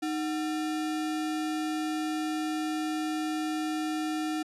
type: tone with sample-and-hold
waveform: sine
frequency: 310 Hz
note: D#4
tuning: 6 cents flat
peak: -28 dBFS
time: 0.02-4.43 s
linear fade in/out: 10 ms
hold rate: 1050 Hz
effects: low-pass 10000 Hz 12 dB/octave